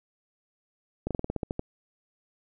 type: slowing click train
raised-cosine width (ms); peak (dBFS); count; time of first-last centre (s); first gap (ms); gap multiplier
2; -16; 10; 1.07-1.594; 37; 1.11
effects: none